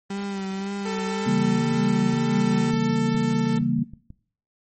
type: tone with vibrato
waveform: 35% pulse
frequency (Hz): 196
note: G3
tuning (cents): 0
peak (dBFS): -26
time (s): 0.1-2.71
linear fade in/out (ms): 5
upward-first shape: sine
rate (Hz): 1.9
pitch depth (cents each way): 36
type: tone with tremolo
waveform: sawtooth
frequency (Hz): 443.9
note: A4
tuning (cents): +15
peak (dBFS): -23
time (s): 0.85-3.59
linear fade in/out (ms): 10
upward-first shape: triangle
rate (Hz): 0.63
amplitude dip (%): 25
type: chord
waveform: sine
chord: C# diminished seventh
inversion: none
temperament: equal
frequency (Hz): 138.59 / 164.81 / 196 / 233.1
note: C#3 / E3 / G3 / Bb3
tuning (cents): 0 / 0 / 0 / 0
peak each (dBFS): -26 / -28 / -28 / -22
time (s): 1.26-3.84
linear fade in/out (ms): 10
type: clicks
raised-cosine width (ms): 5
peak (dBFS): -28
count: 6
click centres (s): 2.737 / 3.148 / 3.614 / 3.789 / 3.936 / 4.104
effects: noise-tail reverb RT60 0.5 s tail -18 dB re dry + MP3 32 kbps